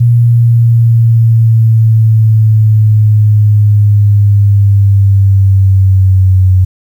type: linear sweep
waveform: sine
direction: down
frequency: 119.1 to 92.5 Hz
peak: -3 dBFS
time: 0-6.65 s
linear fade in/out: 10 ms
effects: 7-bit